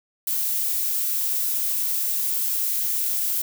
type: noise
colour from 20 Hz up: violet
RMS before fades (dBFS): -24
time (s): 0.27-3.42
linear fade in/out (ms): 5
effects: none